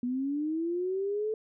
sine linear sweep, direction up, 240.8 to 440 Hz, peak -28 dBFS, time 0.03-1.34 s, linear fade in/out 2 ms, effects none

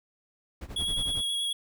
brown noise with tremolo, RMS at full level -34 dBFS, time 0.61-1.22 s, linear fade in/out 5 ms, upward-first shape sine, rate 11 Hz, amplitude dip 85%
square tone with vibrato, 3330 Hz, G#7, 4 cents sharp, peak -28 dBFS, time 0.76-1.53 s, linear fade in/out 5 ms, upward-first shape square, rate 9.4 Hz, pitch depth 12 cents each way
effects none

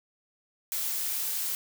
blue noise, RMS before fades -31 dBFS, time 0.72-1.55 s, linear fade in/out 0 ms, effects none

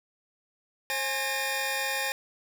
sawtooth tone cluster, 535 / 828 / 1832 / 2428 Hz, C5 / G#5 / A#6 / D#7, +38 / -5 / -31 / -43 cents, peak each -32 / -31 / -28 / -30 dBFS, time 0.9-2.12 s, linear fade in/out 0 ms, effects none

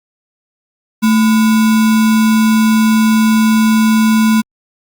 sine tone with sample-and-hold, 220 Hz, A3, in tune, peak -7 dBFS, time 1.02-4.42 s, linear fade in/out 20 ms, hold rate 1225 Hz, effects Opus 48 kbps

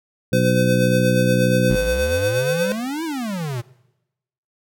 harmonic tone, 61.74 Hz, B1, in tune, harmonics 2 / 3 / 4 / 5 / 6, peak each -20 / -19 / -24 / -28 / -27 dBFS, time 0.32-1.76 s, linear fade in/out 10 ms
square tone with tremolo, 510 Hz, C5, 44 cents flat, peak -18 dBFS, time 0.33-2.72 s, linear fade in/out 0 ms, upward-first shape sine, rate 8.4 Hz, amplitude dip 45%
square exponential two-way sweep, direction up then down, 43.53 to 337.6 to 112.9 Hz, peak -24 dBFS, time 1.69-3.62 s, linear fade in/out 20 ms, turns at 3.04 s
effects noise-tail reverb RT60 0.9 s tail -20 dB re dry

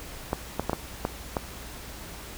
clicks, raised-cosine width 1 ms, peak -11 dBFS, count 6, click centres 0.331 / 0.596 / 0.696 / 0.732 / 1.051 / 1.368 s, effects added 58 Hz sine -45 dBFS peak until 2.37 s + pink hiss -42 dBFS RMS until 2.37 s

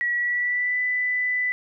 sine tone with pitch glide, 1927 to 1992.7 Hz, B6 to B6, -43 to +15 cents, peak -21 dBFS, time 0.01-1.52 s, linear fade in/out 0 ms, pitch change +58 cents, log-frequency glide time 0.14-0.79 s, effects none

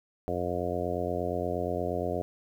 harmonic tone, 88.5 Hz, F2, 23 cents sharp, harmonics 1 / 2 / 3 / 4 / 5 / 6 / 7 / 8, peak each -37 / -39 / -38 / -37 / -35 / -36 / -35 / -37 dBFS, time 0.28-2.22 s, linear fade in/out 0 ms, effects 10-bit

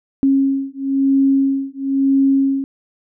sine beating tone pair, 271.7 / 272.7 Hz, C#4 / C#4, -35 / -28 cents, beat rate 1 Hz, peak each -16 dBFS, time 0.23-2.64 s, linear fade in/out 0 ms, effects none

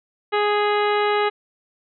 harmonic tone with a mistuned harmonic, 415.3 Hz, G#4, in tune, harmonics 1 / 2 / 3 / 4 / 5 / 6 / 7 / 8 / 9, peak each -20 / -23 / -25 / -30 / -29 / -35 / -33 / -38 / -37 dBFS, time 0.32-1.3 s, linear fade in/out 20 ms, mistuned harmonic 9, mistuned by +70 cents, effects none

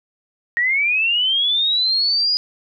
sine linear sweep, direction up, 1864.7 to 4957 Hz, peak -15 dBFS, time 0.57-2.37 s, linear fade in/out 0 ms, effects none

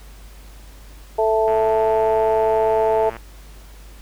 harmonic tone, 220 Hz, A3, in tune, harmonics 2 / 3 / 4, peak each -18 / -19 / -21 dBFS, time 1.18-3.1 s, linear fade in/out 10 ms
click train, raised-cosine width 0.5 ms, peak -19 dBFS, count 195, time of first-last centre 1.48-3.167 s, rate 115 Hz
effects added 50 Hz sine -39 dBFS peak until 4.01 s + pink hiss -48 dBFS RMS until 4.01 s

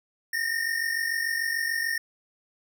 square tone pair together, 1817.9 / 1864.7 Hz, A#6 / A#6, -44 / 0 cents, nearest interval unison, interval 44 cents, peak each -28 / -31 dBFS, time 0.33-1.98 s, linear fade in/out 5 ms, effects none

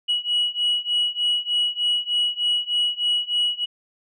sine beating tone pair, 2918 / 2921.3 Hz, F#7 / F#7, -25 / -23 cents, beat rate 3.3 Hz, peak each -22 / -21 dBFS, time 0.08-3.66 s, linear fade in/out 20 ms, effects tanh soft clip ceiling -15 dBFS

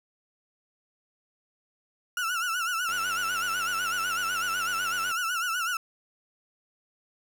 35% pulse tone with vibrato, 1397 Hz, F6, in tune, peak -25 dBFS, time 2.17-5.77 s, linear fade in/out 2 ms, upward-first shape sine, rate 8 Hz, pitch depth 110 cents each way
click train, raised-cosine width 0.3 ms, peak -26 dBFS, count 214, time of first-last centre 2.89-5.113 s, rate 95.8 Hz
effects none

